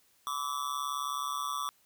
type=tone with amplitude modulation; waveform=square; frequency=1154 Hz; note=D6; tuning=31 cents flat; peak=-29 dBFS; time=0.27-1.69 s; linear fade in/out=0 ms; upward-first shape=sine; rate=139 Hz; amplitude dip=90%; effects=white hiss -67 dBFS RMS until 1.85 s